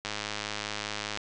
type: click train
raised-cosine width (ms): 0.2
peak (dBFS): -15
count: 119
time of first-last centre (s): 0.05-1.174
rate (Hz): 105
effects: resampled to 22050 Hz